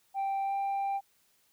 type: tone with pitch glide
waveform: sine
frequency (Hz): 784 to 790.4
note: G5 to G5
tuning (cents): 0 to +14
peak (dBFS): -26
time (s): 0.14-1.01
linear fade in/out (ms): 50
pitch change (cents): +14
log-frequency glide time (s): 0.44-0.53
effects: tanh soft clip ceiling -28 dBFS + white hiss -69 dBFS RMS until 1.52 s